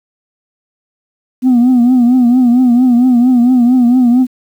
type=tone with vibrato; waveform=sine; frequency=246.9 Hz; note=B3; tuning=in tune; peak=-3 dBFS; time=1.42-4.27 s; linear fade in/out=50 ms; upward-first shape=triangle; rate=4.4 Hz; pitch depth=97 cents each way; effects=tanh soft clip ceiling -4 dBFS + 7-bit